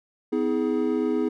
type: tone cluster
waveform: triangle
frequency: 252.1 / 320.6 / 417.7 Hz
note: B3 / E4 / G#4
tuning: +36 / -48 / +10 cents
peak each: -24 dBFS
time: 0.32-1.29 s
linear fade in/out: 10 ms
effects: none